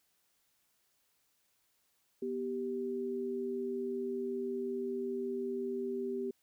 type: tone pair together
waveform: sine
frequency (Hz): 245.3 / 390.6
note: B3 / G4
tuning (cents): -12 / -6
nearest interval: minor sixth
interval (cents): 806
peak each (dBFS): -39 / -35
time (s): 2.22-6.31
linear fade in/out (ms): 5
effects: white hiss -75 dBFS RMS until 6.42 s